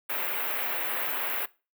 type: band-stop noise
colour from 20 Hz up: white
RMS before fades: -30 dBFS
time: 0.09-1.46 s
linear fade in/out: 10 ms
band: 2700 to 15000 Hz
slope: 24 dB/octave
effects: noise-tail reverb RT60 0.3 s tail -21 dB re dry + high-pass 400 Hz 12 dB/octave